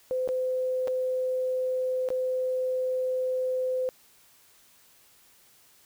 sine tone with dropouts, 512 Hz, C5, 38 cents flat, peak -25 dBFS, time 0.11-3.89 s, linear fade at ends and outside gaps 0 ms, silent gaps 0.276-0.289 / 0.874-0.88 / 2.088-2.103 s, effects white hiss -59 dBFS RMS until 5.85 s

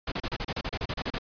pink noise bursts, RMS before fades -31 dBFS, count 14, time 0.07-1.185 s, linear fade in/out 5 ms, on 49 ms, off 33 ms, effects resampled to 11025 Hz

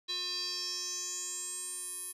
square tone with band-pass filter sweep, 360 Hz, F#4, 47 cents flat, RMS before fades -38 dBFS, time 0.08-2.13 s, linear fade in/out 20 ms, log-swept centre 4000 to 11000 Hz, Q 6.4, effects none

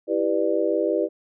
sine chord, E minor seventh, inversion none, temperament just, 329.6 / 395.6 / 494.4 / 593.3 Hz, E4 / G4 / B4 / D5, 0 / +16 / +2 / +18 cents, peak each -25 dBFS, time 0.07-1.09 s, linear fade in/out 50 ms, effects none

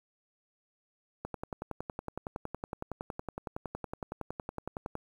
click train, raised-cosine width 1 ms, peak -22 dBFS, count 41, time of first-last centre 1.25-4.954 s, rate 10.8 Hz, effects 9-bit

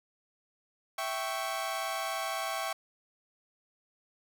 sawtooth chord, C# diminished, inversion first, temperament equal with one note detuned, 659.3 / 778.6 / 1108.7 Hz, E5 / G5 / C#6, 0 / -12 / 0 cents, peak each -33 dBFS, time 0.98-2.73 s, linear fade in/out 5 ms, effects none

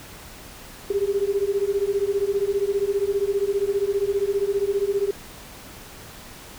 sine beating tone pair, 392 / 407 Hz, G4 / G#4, 0 / -35 cents, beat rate 15 Hz, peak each -23 dBFS, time 0.9-5.11 s, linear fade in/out 5 ms, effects pink hiss -42 dBFS RMS until 6.58 s

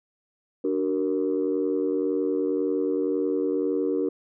sine chord, D augmented, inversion none, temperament equal with one note detuned, 293.7 / 375.6 / 466.2 Hz, D4 / F#4 / A#4, 0 / +26 / 0 cents, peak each -26 dBFS, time 0.64-4.09 s, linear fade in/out 5 ms, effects tanh soft clip ceiling -15 dBFS

